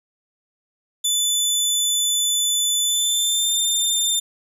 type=tone with pitch glide; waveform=20% pulse; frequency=3500 to 3594 Hz; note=A7 to A7; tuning=-10 to +36 cents; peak=-12 dBFS; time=1.04-4.2 s; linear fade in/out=10 ms; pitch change=+46 cents; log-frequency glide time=2.85-3.53 s; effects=none